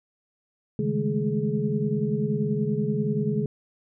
sine tone cluster, 137.8 / 156.3 / 204.6 / 215 / 421 Hz, C#3 / D#3 / G#3 / A3 / G#4, -10 / +8 / -26 / -40 / +24 cents, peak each -29 dBFS, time 0.79-3.46 s, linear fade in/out 2 ms, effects none

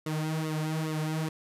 sawtooth tone with flanger, 156.6 Hz, D#3, 11 cents sharp, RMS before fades -31 dBFS, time 0.06-1.29 s, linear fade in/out 5 ms, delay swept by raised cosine 1.2 to 4.7 ms, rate 2.4 Hz, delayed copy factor -0.8, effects resampled to 32000 Hz

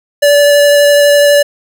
square tone with vibrato, 578 Hz, D5, 28 cents flat, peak -5 dBFS, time 0.22-1.43 s, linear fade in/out 10 ms, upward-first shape sine, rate 12 Hz, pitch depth 9 cents each way, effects none

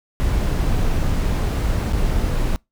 brown noise with dropouts, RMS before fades -19 dBFS, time 0.2-2.56 s, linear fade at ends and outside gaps 0 ms, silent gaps 1.926-1.932 s, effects noise-tail reverb RT60 0.2 s tail -26 dB re dry

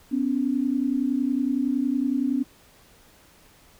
sine tone pair together, 251.6 / 282.4 Hz, B3 / C#4, +32 / +32 cents, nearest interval major second, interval 200 cents, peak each -24 / -24 dBFS, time 0.11-2.44 s, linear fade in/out 20 ms, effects pink hiss -55 dBFS RMS until 3.79 s

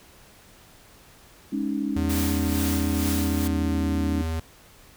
sine chord, Ab suspended fourth, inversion none, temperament equal, 207.7 / 277.2 / 311.1 Hz, Ab3 / Db4 / Eb4, 0 / 0 / 0 cents, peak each -29 / -27 / -30 dBFS, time 1.52-4.22 s, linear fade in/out 10 ms
square tone with pitch glide, 81.8 to 80.95 Hz, E2 to E2, -13 to -31 cents, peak -26 dBFS, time 1.96-4.4 s, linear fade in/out 5 ms, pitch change -18 cents, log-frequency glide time 3.46-3.86 s
white noise with tremolo, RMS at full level -31 dBFS, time 2.09-3.48 s, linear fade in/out 10 ms, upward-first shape sine, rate 2.2 Hz, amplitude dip 55%
effects pink hiss -52 dBFS RMS until 4.96 s

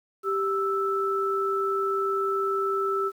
sine tone pair together, 392 / 1318.5 Hz, G4 / E6, 0 / 0 cents, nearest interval octave + major sixth, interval 2100 cents, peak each -26 dBFS, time 0.23-3.12 s, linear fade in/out 50 ms, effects 9-bit

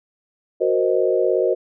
sine chord, C half-diminished seventh, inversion second, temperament equal, 370 / 466.2 / 523.3 / 622.3 Hz, Gb4 / Bb4 / C5 / Eb5, 0 / 0 / 0 / 0 cents, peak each -20 / -21 / -21 / -23 dBFS, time 0.6-1.55 s, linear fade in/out 20 ms, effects none

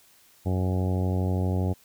harmonic tone, 92.5 Hz, F#2, in tune, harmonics 1 / 2 / 3 / 4 / 5 / 6 / 7 / 8 / 9, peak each -24 / -30 / -34 / -36 / -38 / -40 / -41 / -42 / -43 dBFS, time 0.45-1.74 s, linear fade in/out 20 ms, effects white hiss -58 dBFS RMS until 1.84 s

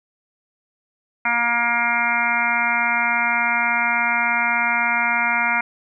harmonic tone, 236.5 Hz, A#3, 25 cents sharp, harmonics 1 / 3 / 4 / 5 / 6 / 7 / 8 / 9 / 10, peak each -33 / -28 / -24 / -32 / -23 / -30 / -31 / -22 / -25 dBFS, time 1.25-5.61 s, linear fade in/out 5 ms, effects none

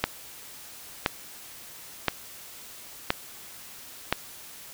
click train, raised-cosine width 0.3 ms, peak -5 dBFS, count 5, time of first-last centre 0.04-4.126 s, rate 0.979 Hz, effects white hiss -45 dBFS RMS until 4.73 s

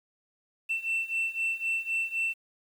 sine beating tone pair, 2682 / 2685.9 Hz, E7 / E7, +29 / +32 cents, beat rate 3.9 Hz, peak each -30 / -28 dBFS, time 0.69-2.34 s, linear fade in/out 20 ms, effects tanh soft clip ceiling -24 dBFS + 9-bit

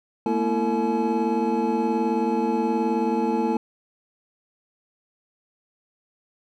triangle tone cluster, 220.4 / 239.2 / 333.3 / 451.1 / 853 Hz, A3 / A#3 / E4 / A4 / G#5, +3 / +45 / +19 / +43 / +46 cents, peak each -25 dBFS, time 0.26-3.57 s, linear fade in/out 2 ms, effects none

